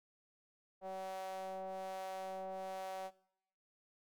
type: ring-modulated tone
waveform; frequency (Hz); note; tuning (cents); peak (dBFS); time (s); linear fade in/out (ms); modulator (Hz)
square; 94.8; F#2; +43; -40; 0.81-3.11; 50; 663
effects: noise-tail reverb RT60 0.7 s tail -20 dB re dry